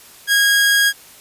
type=tone; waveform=sawtooth; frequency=1639 Hz; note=G#6; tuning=23 cents flat; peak=-8 dBFS; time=0.27-0.93 s; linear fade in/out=50 ms; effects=white hiss -43 dBFS RMS until 1.2 s + resampled to 32000 Hz